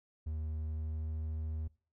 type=tone with pitch glide; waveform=triangle; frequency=77.78 to 78.46 Hz; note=D#2 to D#2; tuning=0 to +15 cents; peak=-33 dBFS; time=0.26-1.68 s; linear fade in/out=10 ms; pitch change=+15 cents; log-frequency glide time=0.63-1.09 s; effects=noise-tail reverb RT60 0.4 s tail -23 dB re dry